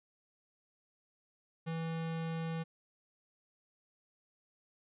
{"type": "tone", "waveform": "square", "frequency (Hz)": 163.6, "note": "E3", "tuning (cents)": -13, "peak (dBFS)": -36, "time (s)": [1.66, 2.64], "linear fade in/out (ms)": 20, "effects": ["resampled to 8000 Hz"]}